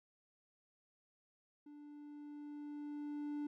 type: tone with level ramp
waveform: triangle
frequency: 293.7 Hz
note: D4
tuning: in tune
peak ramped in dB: -51 to -36 dBFS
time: 1.66-3.47 s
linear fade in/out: 5 ms
effects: none